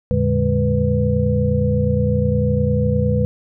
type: tone cluster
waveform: sine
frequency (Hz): 83.7 / 112.1 / 143.3 / 203.9 / 495.2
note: E2 / A2 / D3 / G#3 / B4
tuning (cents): +27 / +33 / -42 / -32 / +5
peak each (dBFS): -21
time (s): 0.11-3.25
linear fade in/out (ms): 0
effects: none